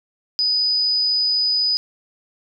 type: tone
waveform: sine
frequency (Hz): 4978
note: D#8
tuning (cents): 0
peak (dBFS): -16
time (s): 0.39-1.77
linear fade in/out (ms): 0
effects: none

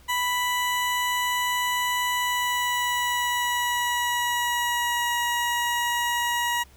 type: tone with pitch glide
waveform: 20% pulse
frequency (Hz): 987.8 to 956.9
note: B5 to A#5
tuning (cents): 0 to +45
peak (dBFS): -18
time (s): 0.08-6.64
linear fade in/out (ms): 20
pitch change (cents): -55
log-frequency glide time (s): 2.12-5.15
effects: added 66 Hz sine -52 dBFS peak until 6.76 s + pink hiss -56 dBFS RMS until 6.76 s

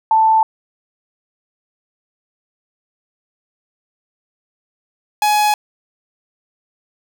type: tone pair in turn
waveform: sine / 45% pulse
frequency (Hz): 883 / 840.9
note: A5 / G#5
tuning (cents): +6 / +21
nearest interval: minor second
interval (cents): 85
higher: first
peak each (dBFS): -9 / -12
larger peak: first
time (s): 0.11-0.43 / 5.22-5.54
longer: neither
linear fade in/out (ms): 2
effects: none

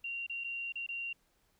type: tone with dropouts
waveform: sine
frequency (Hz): 2762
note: F7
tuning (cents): -20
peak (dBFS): -36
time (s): 0.04-1.13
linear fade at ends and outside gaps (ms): 5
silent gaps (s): 0.266-0.296 / 0.439-0.443 / 0.723-0.755 / 0.865-0.888
effects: pink hiss -73 dBFS RMS until 1.59 s

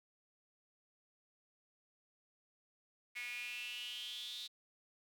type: tone with high-pass filter sweep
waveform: sawtooth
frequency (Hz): 243.1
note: B3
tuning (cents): -27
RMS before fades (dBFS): -45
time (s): 3.15-4.48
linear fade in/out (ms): 20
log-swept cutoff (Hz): 2200 to 3800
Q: 9.4
effects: none

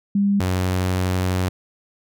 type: tone pair in turn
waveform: sine / sawtooth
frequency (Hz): 200.4 / 92.04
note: G3 / F#2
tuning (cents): +38 / -9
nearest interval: octave + minor second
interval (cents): 1347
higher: first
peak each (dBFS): -15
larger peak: neither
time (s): 0.15-0.4 / 0.4-1.49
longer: second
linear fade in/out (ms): 5
effects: none

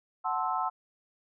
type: chord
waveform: sine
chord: F# half-diminished seventh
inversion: none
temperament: equal with one note detuned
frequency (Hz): 740 / 880 / 1046.5 / 1307.9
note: F#5 / A5 / C6 / E6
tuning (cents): 0 / 0 / 0 / -14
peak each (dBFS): -33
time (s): 0.24-0.7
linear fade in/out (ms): 20
effects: none

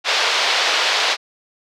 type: band-pass noise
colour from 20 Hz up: white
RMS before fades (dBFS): -18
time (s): 0.04-1.17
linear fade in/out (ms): 50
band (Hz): 470 to 4600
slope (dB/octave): 24
effects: none

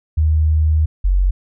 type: tone pair in turn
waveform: sine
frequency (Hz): 77.9 / 46.32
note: D#2 / F#1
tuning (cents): +3 / +3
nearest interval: major sixth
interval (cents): 900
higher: first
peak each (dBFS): -11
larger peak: neither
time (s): 0.17-0.86 / 1.04-1.31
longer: first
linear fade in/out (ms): 10
effects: none

